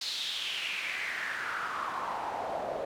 pink noise with band-pass filter sweep, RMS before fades -35 dBFS, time 0.01-2.85 s, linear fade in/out 5 ms, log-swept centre 4300 to 570 Hz, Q 4.2, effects none

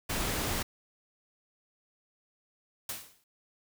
pink noise, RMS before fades -32 dBFS, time 0.09-0.63 s, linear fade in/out 10 ms
white noise with exponential decay, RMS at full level -34 dBFS, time 2.89-3.24 s, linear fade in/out 2 ms, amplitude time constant 75 ms
effects none

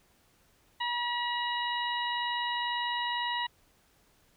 harmonic tone, 962 Hz, B5, 46 cents flat, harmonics 1 / 2 / 3 / 4, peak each -32 / -35 / -37 / -38 dBFS, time 0.8-3.47 s, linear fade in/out 10 ms, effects pink hiss -66 dBFS RMS until 4.36 s

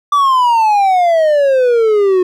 triangle exponential sweep, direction down, 1174.7 to 360 Hz, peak -6 dBFS, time 0.12-2.23 s, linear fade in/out 5 ms, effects none

